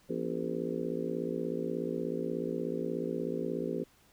harmonic tone with a mistuned harmonic, 56.6 Hz, A1, 50 cents sharp, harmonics 3 / 4 / 5 / 6 / 7 / 8 / 9, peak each -40 / -39 / -40 / -41 / -37 / -39 / -41 dBFS, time 0.09-3.84 s, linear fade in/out 10 ms, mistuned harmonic 4, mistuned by +110 cents, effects pink hiss -64 dBFS RMS until 4.12 s

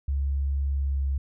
sine tone with pitch glide, 69.3 to 68.39 Hz, C#2 to C#2, 0 to -23 cents, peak -23 dBFS, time 0.08-1.18 s, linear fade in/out 5 ms, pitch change -23 cents, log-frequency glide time 0.74-1.07 s, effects none

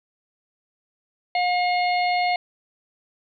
harmonic tone, 716 Hz, F5, 43 cents sharp, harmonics 1 / 3 / 4 / 5 / 6, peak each -20 / -26 / -36 / -39 / -32 dBFS, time 1.35-2.36 s, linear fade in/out 2 ms, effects 10-bit

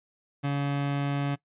30% pulse tone, 141.6 Hz, C#3, 37 cents sharp, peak -23 dBFS, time 0.43-1.36 s, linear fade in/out 20 ms, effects noise-tail reverb RT60 0.1 s tail -20 dB re dry + resampled to 8000 Hz

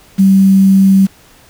sine tone with quantisation, 193.2 Hz, G3, 25 cents flat, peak -4 dBFS, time 0.18-1.07 s, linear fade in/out 20 ms, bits 5, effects pink hiss -44 dBFS RMS until 1.49 s

